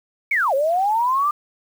sine linear two-way sweep, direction down then up, 2300 to 523.3 to 1209 Hz, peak -16 dBFS, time 0.31-1.31 s, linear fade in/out 5 ms, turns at 0.54 s, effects 7-bit

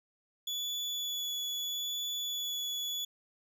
35% pulse tone with vibrato, 3427 Hz, A7, 46 cents flat, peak -32 dBFS, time 0.47-3.05 s, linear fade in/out 5 ms, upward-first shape sine, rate 0.78 Hz, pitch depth 10 cents each way, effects none

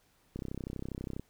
click train, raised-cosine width 3 ms, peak -25 dBFS, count 28, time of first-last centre 0.36-1.196 s, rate 32.3 Hz, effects pink hiss -69 dBFS RMS until 1.29 s

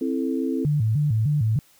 sine chord, A minor, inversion first, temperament just, 264 / 330 / 440 Hz, C4 / E4 / A4, +16 / +2 / 0 cents, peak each -24 / -27 / -30 dBFS, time 0.01-0.65 s, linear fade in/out 5 ms
sine tone with vibrato, 127.7 Hz, C3, 42 cents flat, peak -18 dBFS, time 0.65-1.59 s, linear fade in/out 0 ms, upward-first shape square, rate 3.3 Hz, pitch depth 260 cents each way
effects white hiss -57 dBFS RMS until 1.79 s

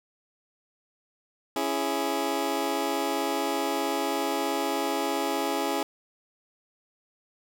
20% pulse chord, C# minor, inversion none, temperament just, 277.2 / 332.6 / 415.8 Hz, C#4 / E4 / G#4, 0 / +16 / +2 cents, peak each -26 dBFS, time 1.56-5.83 s, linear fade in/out 2 ms, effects none

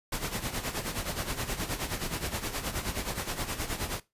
pink noise with tremolo, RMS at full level -31 dBFS, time 0.12-4 s, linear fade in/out 5 ms, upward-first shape sine, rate 9.5 Hz, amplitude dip 70%, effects noise-tail reverb RT60 0.2 s tail -17 dB re dry + resampled to 32000 Hz

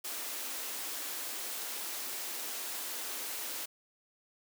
white high-pass noise, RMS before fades -39 dBFS, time 0.04-3.66 s, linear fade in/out 10 ms, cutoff 240 Hz, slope 48 dB/octave, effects none

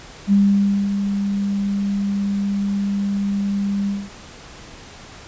sine tone with ADSR envelope, 200 Hz, G3, 35 cents sharp, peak -10 dBFS, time 0.27-4.1 s, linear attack 52 ms, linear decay 560 ms, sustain -8 dB, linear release 220 ms, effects pink hiss -40 dBFS RMS until 5.27 s + resampled to 16000 Hz

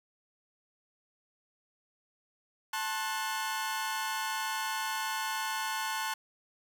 sawtooth chord, F# diminished, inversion first, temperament equal with one note detuned, 880 / 1071.6 / 1480 Hz, A5 / C6 / F#6, 0 / +41 / 0 cents, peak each -31 / -34 / -34 dBFS, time 2.73-6.14 s, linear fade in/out 5 ms, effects 9-bit

